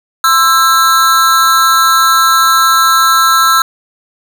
square tone with amplitude modulation, 1329 Hz, E6, 14 cents sharp, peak -3 dBFS, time 0.24-3.62 s, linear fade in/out 2 ms, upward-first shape sine, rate 287 Hz, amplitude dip 85%, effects none

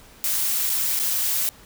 blue noise with dropouts, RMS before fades -23 dBFS, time 0.24-1.49 s, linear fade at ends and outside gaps 0 ms, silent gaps 0.695-0.7 / 0.991-0.998 s, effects pink hiss -49 dBFS RMS until 1.65 s

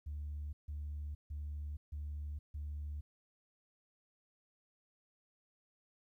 sine tone bursts, 73.9 Hz, D2, 11 cents sharp, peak -38 dBFS, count 5, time 0.06-3.01 s, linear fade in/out 10 ms, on 470 ms, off 150 ms, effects tanh soft clip ceiling -36 dBFS + 13-bit

